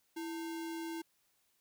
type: tone with sample-and-hold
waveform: sine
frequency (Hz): 329.6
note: E4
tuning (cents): 0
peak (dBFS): -38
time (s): 0.16-1.02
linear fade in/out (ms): 10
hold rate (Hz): 1225
effects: white hiss -75 dBFS RMS until 1.6 s